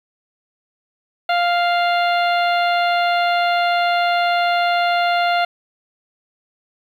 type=harmonic tone; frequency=698.5 Hz; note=F5; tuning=in tune; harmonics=1 / 2 / 3 / 4 / 5 / 6; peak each=-16 / -22 / -26 / -28 / -30 / -32 dBFS; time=1.29-5.45 s; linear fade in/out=5 ms; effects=8-bit